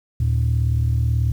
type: tone pair together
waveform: sine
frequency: 76.5 / 114.86 Hz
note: D#2 / A#2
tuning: -29 / -25 cents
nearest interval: perfect fifth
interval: 704 cents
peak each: -18 / -17 dBFS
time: 0.2-1.32 s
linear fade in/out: 5 ms
effects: tanh soft clip ceiling -12 dBFS + 8-bit